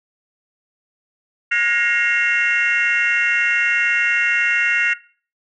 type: tone cluster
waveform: sine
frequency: 1436 / 1666 / 1875 / 2146 / 2742 Hz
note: F6 / G#6 / A#6 / C7 / F7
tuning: +48 / +5 / +10 / +43 / -32 cents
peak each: -20 / -26 / -20 / -20 / -20 dBFS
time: 1.51-4.94 s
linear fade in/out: 10 ms
effects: noise-tail reverb RT60 0.4 s tail -18 dB re dry + tanh soft clip ceiling -8 dBFS

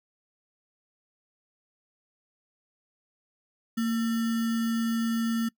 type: tone with sample-and-hold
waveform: sine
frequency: 229 Hz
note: A#3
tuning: 31 cents flat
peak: -24 dBFS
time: 3.77-5.49 s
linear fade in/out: 10 ms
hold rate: 1575 Hz
effects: noise-tail reverb RT60 0.1 s tail -24 dB re dry

